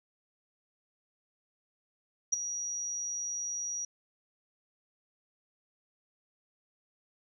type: tone with ADSR envelope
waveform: sine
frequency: 5770 Hz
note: F#8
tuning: 44 cents flat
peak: -21 dBFS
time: 2.32-3.85 s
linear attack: 13 ms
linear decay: 12 ms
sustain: -12 dB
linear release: 4 ms
effects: tanh soft clip ceiling -17 dBFS